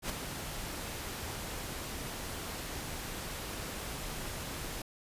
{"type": "noise with ADSR envelope", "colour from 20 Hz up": "pink", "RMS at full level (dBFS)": -33, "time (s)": [0.02, 4.82], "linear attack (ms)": 77, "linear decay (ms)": 7, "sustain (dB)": -7, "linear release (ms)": 4, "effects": ["resampled to 32000 Hz"]}